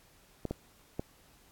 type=clicks; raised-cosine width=2 ms; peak=-20 dBFS; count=3; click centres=0.453 / 0.51 / 0.995 s; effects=pink hiss -62 dBFS RMS until 1.51 s + AAC 64 kbps